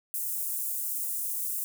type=high-pass noise; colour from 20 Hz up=white; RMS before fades=-32 dBFS; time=0.14-1.64 s; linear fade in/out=0 ms; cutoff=8400 Hz; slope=24 dB/octave; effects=none